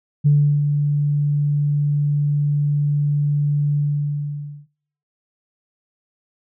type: tone with ADSR envelope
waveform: sine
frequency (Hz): 145.8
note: D3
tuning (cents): -12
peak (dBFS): -9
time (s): 0.24-4.67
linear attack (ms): 25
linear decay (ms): 350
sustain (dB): -6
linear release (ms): 900
effects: noise-tail reverb RT60 0.7 s tail -25 dB re dry + tanh soft clip ceiling -5 dBFS